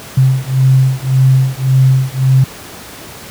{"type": "beating tone pair", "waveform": "sine", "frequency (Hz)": [130.81, 132.61], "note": ["C3", "C3"], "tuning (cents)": [0, 24], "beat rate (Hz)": 1.8, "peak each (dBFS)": -10, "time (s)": [0.17, 2.44], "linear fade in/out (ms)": 5, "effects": ["pink hiss -31 dBFS RMS until 3.3 s", "high-pass 80 Hz 12 dB/octave"]}